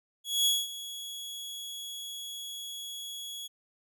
sawtooth tone with ADSR envelope, 3349 Hz, G#7, 14 cents sharp, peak -19 dBFS, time 0.24-3.48 s, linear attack 220 ms, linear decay 210 ms, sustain -16 dB, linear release 19 ms, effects none

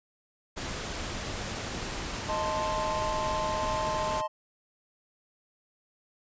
pink noise, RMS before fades -35 dBFS, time 0.56-4.22 s, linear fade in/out 20 ms
triangle chord, A diminished, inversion second, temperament equal, 622.3 / 880 / 1046.5 Hz, Eb5 / A5 / C6, 0 / 0 / 0 cents, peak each -31 dBFS, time 2.28-4.28 s, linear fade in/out 20 ms
effects resampled to 16000 Hz

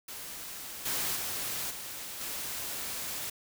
white noise with level steps, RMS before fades -42 / -32 / -35 / -41 / -37 dBFS, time 0.08-3.3 s, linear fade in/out 5 ms, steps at 0.85 / 1.15 / 1.7 / 2.2 s, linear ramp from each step 10 ms, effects none

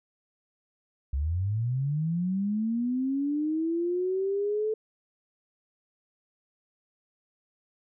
sine linear sweep, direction up, 64.4 to 438.7 Hz, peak -25 dBFS, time 1.13-4.74 s, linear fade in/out 5 ms, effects none

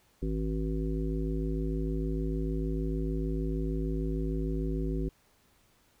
harmonic tone, 53.3 Hz, G#1, 46 cents sharp, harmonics 1 / 3 / 5 / 7 / 9, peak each -31 / -35 / -36 / -37 / -45 dBFS, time 0.22-5.09 s, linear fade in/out 5 ms, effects pink hiss -66 dBFS RMS until 6 s

